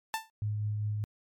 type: tone with exponential decay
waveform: sawtooth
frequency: 887 Hz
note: A5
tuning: 14 cents sharp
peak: -23 dBFS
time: 0.14-0.3 s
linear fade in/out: 0 ms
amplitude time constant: 34 ms
type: tone with tremolo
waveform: sine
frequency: 105.4 Hz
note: G#2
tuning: 26 cents sharp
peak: -28 dBFS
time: 0.42-1.04 s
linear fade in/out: 0 ms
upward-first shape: triangle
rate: 5 Hz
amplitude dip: 25%
effects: MP3 96 kbps